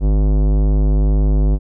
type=tone with tanh clipping; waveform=sine; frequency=51 Hz; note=G#1; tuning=31 cents flat; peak=-13 dBFS; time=0-1.59 s; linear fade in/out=50 ms; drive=18 dB; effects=none